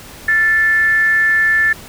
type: tone with frequency modulation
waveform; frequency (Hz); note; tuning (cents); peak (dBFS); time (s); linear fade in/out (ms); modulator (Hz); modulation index
sine; 1760; A6; 0; -10; 0.28-1.73; 5; 389; 0.3
effects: added 66 Hz sine -45 dBFS peak until 1.88 s + pink hiss -36 dBFS RMS until 1.88 s